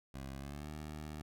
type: tone with pitch glide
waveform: 15% pulse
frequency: 67.4 to 76.09 Hz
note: C#2 to D#2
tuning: -48 to -38 cents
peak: -37 dBFS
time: 0.14-1.22 s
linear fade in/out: 5 ms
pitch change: +210 cents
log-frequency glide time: 0.35-0.7 s
effects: none